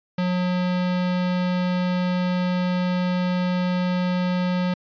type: tone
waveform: square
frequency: 180.6 Hz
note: F#3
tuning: 42 cents flat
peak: -21 dBFS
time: 0.18-4.74 s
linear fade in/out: 5 ms
effects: resampled to 11025 Hz